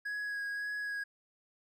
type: tone with vibrato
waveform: triangle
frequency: 1661.2 Hz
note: G#6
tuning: in tune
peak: -33 dBFS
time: 0.05-1.04 s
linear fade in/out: 10 ms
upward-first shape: sine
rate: 1.8 Hz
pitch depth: 15 cents each way
effects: none